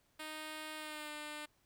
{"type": "tone with pitch glide", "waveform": "5% pulse", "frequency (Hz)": [310, 300], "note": ["D#4", "D4"], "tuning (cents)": [-6, 37], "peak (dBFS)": -32, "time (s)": [0.19, 1.46], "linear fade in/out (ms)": 10, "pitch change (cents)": -57, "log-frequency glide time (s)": [0.76, 1.09], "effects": ["pink hiss -74 dBFS RMS until 1.65 s"]}